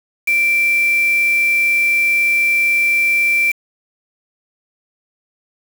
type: tone with quantisation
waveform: sine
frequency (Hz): 2349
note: D7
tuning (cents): 0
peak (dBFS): -12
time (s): 0.27-3.52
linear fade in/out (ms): 10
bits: 4
effects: none